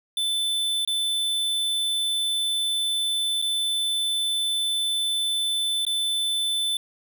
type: tone with dropouts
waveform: square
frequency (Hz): 3520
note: A7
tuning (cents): 0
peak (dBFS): -23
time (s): 0.17-6.77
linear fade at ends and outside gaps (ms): 2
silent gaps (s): 0.85-0.875 / 3.417-3.423 / 5.851-5.866
effects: none